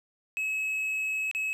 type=tone with dropouts; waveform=triangle; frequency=2573 Hz; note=E7; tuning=43 cents flat; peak=-26 dBFS; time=0.37-1.53 s; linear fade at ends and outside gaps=0 ms; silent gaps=1.313-1.349 s; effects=none